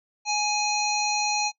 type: harmonic tone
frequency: 835 Hz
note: G#5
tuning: 9 cents sharp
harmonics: 1 / 3 / 5 / 7 / 8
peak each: -26 / -29 / -29 / -32 / -35 dBFS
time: 0.25-1.52 s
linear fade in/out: 50 ms
effects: noise-tail reverb RT60 0.1 s tail -21 dB re dry